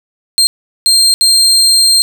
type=tone bursts at uneven times; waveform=30% pulse; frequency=4186 Hz; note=C8; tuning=in tune; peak=-3 dBFS; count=3; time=0.38-0.47 / 0.86-1.14 / 1.21-2.02 s; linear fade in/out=0 ms; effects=none